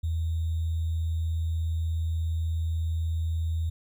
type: tone with sample-and-hold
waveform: sine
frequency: 81.7 Hz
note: E2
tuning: 15 cents flat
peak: -25 dBFS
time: 0.03-3.7 s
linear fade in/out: 10 ms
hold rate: 3675 Hz
effects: none